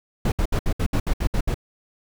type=noise bursts; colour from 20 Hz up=brown; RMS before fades=-20 dBFS; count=10; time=0.25-1.544 s; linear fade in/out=5 ms; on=70 ms; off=66 ms; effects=none